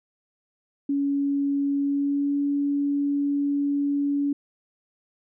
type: tone with pitch glide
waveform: sine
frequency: 281.1 to 284.4 Hz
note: C#4 to C#4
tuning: +24 to +45 cents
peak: -21 dBFS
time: 0.89-4.33 s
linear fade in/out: 5 ms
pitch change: +21 cents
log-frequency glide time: 1.79-2.38 s
effects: none